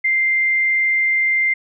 sine tone, 2093 Hz, C7, in tune, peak -14 dBFS, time 0.04-1.54 s, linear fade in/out 10 ms, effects none

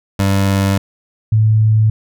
25% pulse / sine tone pair in turn, 98 / 109.05 Hz, G2 / A2, 0 / -15 cents, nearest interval major second, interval 185 cents, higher second, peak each -8 dBFS, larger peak neither, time 0.19-0.78 / 1.32-1.9 s, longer first, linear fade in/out 5 ms, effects none

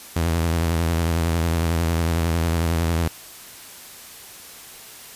sawtooth tone with vibrato, 83.2 Hz, E2, 17 cents sharp, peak -15 dBFS, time 0.16-3.08 s, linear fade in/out 5 ms, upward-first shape sine, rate 11 Hz, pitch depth 62 cents each way, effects white hiss -41 dBFS RMS until 5.15 s + resampled to 32000 Hz

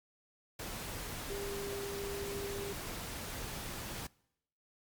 sine tone in noise, 399.8 Hz, G4, 34 cents sharp, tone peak -39 dBFS, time 1.3-2.73 s, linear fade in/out 5 ms, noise pink, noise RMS -42 dBFS, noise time 0.59-4.07 s, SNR 0 dB, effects noise-tail reverb RT60 0.8 s tail -24 dB re dry + MP3 96 kbps

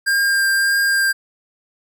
square tone with vibrato, 1600 Hz, G6, 35 cents sharp, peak -15 dBFS, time 0.06-1.13 s, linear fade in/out 20 ms, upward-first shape triangle, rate 1.7 Hz, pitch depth 13 cents each way, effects none

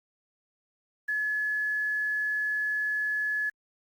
sine tone with quantisation, 1706 Hz, G#6, 46 cents sharp, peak -26 dBFS, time 1.08-3.5 s, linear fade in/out 10 ms, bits 9, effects Opus 48 kbps

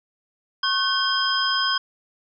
sine tone cluster, 1091 / 1520 / 3206 / 5030 Hz, C#6 / F#6 / G7 / D#8, -28 / +46 / +38 / +18 cents, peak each -25 dBFS, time 0.63-1.78 s, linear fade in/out 5 ms, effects none

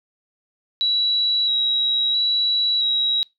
sine tone with vibrato, 3887 Hz, B7, 28 cents flat, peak -17 dBFS, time 0.81-3.23 s, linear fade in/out 0 ms, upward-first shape square, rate 0.75 Hz, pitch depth 14 cents each way, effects noise-tail reverb RT60 0.2 s tail -23 dB re dry

